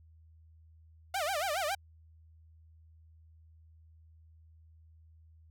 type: tone with vibrato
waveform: sawtooth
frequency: 684 Hz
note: F5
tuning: 36 cents flat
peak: -27 dBFS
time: 1.14-1.75 s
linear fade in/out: 5 ms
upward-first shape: sine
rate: 7.2 Hz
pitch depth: 270 cents each way
effects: added 80 Hz sine -56 dBFS peak until 5.5 s